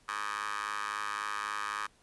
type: tone with high-pass filter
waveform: 15% pulse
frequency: 103.7 Hz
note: G#2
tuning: 2 cents flat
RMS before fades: -36 dBFS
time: 0.08-1.87 s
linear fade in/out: 10 ms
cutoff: 1300 Hz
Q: 7.6
effects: pink hiss -65 dBFS RMS until 2.02 s + resampled to 24000 Hz